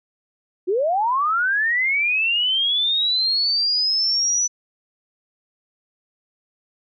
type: linear sweep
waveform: sine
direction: up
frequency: 339.5 to 5980 Hz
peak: -17 dBFS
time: 0.67-4.48 s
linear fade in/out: 20 ms
effects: none